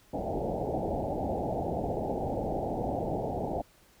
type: low-pass noise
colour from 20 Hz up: white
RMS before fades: -32 dBFS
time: 0.13-3.62 s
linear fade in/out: 10 ms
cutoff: 830 Hz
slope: 96 dB/octave
effects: pink hiss -61 dBFS RMS until 4 s